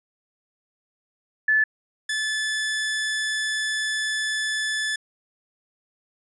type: tone pair in turn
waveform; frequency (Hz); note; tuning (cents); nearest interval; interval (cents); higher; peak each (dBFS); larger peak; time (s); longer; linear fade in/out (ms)
sine / sawtooth; 1736 / 1736; A6 / A6; -24 / -24; unison; 0; neither; -16 / -20; first; 1.48-1.64 / 2.09-4.96; second; 5
effects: resampled to 24000 Hz